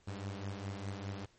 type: beating tone pair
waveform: sawtooth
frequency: 97.4 / 102.3 Hz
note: G2 / G#2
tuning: -11 / -26 cents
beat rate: 4.9 Hz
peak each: -37 / -40 dBFS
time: 0.07-1.26 s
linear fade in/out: 10 ms
effects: pink hiss -68 dBFS RMS until 1.38 s + MP3 32 kbps